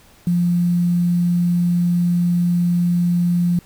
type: tone with quantisation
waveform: sine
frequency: 174.61 Hz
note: F3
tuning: in tune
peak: -14 dBFS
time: 0.27-3.59 s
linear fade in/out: 2 ms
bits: 7
effects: pink hiss -50 dBFS RMS until 3.65 s